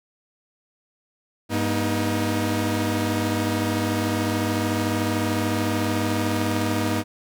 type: tone cluster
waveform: sawtooth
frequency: 100.2 / 240.5 / 314.2 Hz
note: G2 / B3 / D#4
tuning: +38 / -46 / +17 cents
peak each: -22 dBFS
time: 1.49-7.04 s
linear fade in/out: 50 ms
effects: none